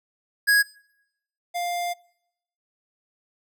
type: tone pair in turn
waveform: square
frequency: 1658 / 700.7 Hz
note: G#6 / F5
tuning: -3 / +6 cents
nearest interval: octave + minor third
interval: 1491 cents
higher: first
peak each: -16 / -26 dBFS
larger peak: first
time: 0.47-0.63 / 1.54-1.94 s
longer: second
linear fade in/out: 20 ms
effects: noise-tail reverb RT60 0.8 s tail -24 dB re dry

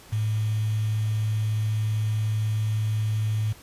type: tone with quantisation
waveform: sine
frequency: 107.9 Hz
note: A2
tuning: 33 cents flat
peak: -22 dBFS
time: 0.12-3.53 s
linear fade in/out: 10 ms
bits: 7
effects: pink hiss -49 dBFS RMS until 3.62 s + resampled to 32000 Hz

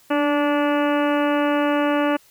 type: harmonic tone with a mistuned harmonic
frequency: 290.4 Hz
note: D4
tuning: 19 cents flat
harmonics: 1 / 2 / 3 / 4 / 5 / 6 / 7 / 8 / 9 / 10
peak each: -20 / -22 / -27 / -28 / -30 / -33 / -38 / -38 / -35 / -37 dBFS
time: 0.1-2.17 s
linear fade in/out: 10 ms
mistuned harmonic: 1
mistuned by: +22 cents
effects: white hiss -54 dBFS RMS until 2.3 s

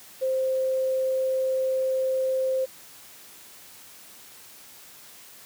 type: tone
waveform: sine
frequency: 523.3 Hz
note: C5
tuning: in tune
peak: -22 dBFS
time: 0.21-2.66 s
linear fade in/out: 20 ms
effects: white hiss -48 dBFS RMS until 5.45 s + high-pass 80 Hz 12 dB/octave

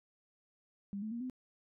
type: tone with pitch steps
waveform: sine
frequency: 200 / 216.8 / 235.1 / 254.9 Hz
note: G3 / A3 / A#3 / C4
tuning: +35 / -25 / +15 / -45 cents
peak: -37 dBFS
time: 0.93-1.298 s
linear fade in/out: 0 ms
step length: 92 ms
effects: none

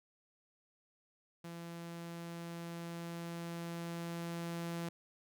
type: tone with level ramp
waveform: sawtooth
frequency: 169.4 Hz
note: E3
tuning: 48 cents sharp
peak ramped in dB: -41 to -34 dBFS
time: 1.44-4.89 s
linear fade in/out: 5 ms
effects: none

